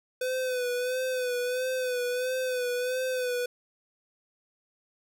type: tone with vibrato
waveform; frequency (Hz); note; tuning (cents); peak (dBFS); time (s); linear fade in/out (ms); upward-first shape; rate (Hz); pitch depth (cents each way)
square; 503; B4; +32; -28; 0.21-3.46; 5; sine; 1.5; 45
effects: none